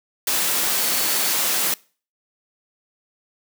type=tone in noise; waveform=sine; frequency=4452 Hz; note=C#8; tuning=7 cents sharp; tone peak=-31 dBFS; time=0.78-1.33 s; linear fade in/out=2 ms; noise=white; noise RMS=-21 dBFS; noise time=0.27-1.74 s; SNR=-13 dB; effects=noise-tail reverb RT60 0.4 s tail -24 dB re dry + high-pass 200 Hz 12 dB/octave